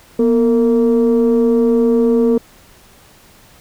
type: tone pair together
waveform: sine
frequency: 240.7 / 457.3 Hz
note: B3 / A#4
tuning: -44 / -33 cents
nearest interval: major seventh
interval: 1111 cents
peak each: -11 dBFS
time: 0.19-2.38 s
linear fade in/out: 5 ms
effects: tanh soft clip ceiling -6 dBFS + pink hiss -46 dBFS RMS until 3.6 s